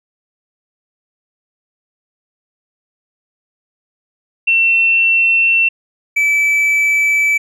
sine / triangle tone pair in turn, 2701 / 2308 Hz, E7 / D7, +42 / -31 cents, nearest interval minor third, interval 273 cents, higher first, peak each -9 dBFS, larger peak neither, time 4.47-5.69 / 6.16-7.38 s, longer neither, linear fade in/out 10 ms, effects none

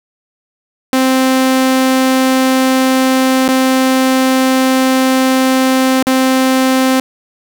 sawtooth tone with dropouts, 261.2 Hz, C4, 3 cents flat, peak -5 dBFS, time 0.93-7 s, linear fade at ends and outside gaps 1 ms, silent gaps 3.481-3.488 / 6.027-6.069 s, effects none

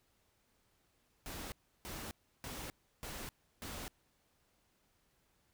pink noise bursts, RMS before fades -45 dBFS, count 5, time 1.26-3.88 s, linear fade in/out 0 ms, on 260 ms, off 330 ms, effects pink hiss -75 dBFS RMS until 5.53 s

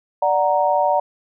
sine chord, D augmented, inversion none, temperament equal, 587.3 / 740 / 932.3 Hz, D5 / F#5 / A#5, 0 / 0 / 0 cents, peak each -19 dBFS, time 0.22-1 s, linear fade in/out 5 ms, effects none

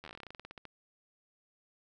slowing click train, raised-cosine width 0.3 ms, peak -30 dBFS, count 19, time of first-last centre 0.04-0.653 s, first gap 11 ms, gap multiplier 1.12, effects none

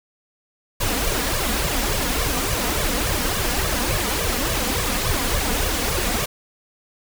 pink noise with flanger, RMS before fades -22 dBFS, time 0.8-6.26 s, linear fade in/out 10 ms, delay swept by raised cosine 1.7 to 4.2 ms, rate 3.5 Hz, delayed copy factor +0.9, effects none

